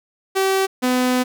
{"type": "tone pair in turn", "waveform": "sawtooth", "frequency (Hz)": [384.8, 251.9], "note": ["G4", "B3"], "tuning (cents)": [-32, 34], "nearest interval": "perfect fifth", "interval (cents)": 734, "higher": "first", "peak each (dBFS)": [-12, -12], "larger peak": "neither", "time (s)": [[0.35, 0.67], [0.82, 1.24]], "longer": "second", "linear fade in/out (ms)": 20, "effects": []}